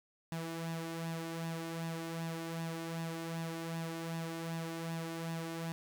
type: tone with flanger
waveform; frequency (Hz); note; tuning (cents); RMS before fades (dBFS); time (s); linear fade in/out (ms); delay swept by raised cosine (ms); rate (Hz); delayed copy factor
sawtooth; 164.81; E3; 0; -40; 0.32-5.72; 0; 1.1 to 2.8; 2.6; +0.55
effects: none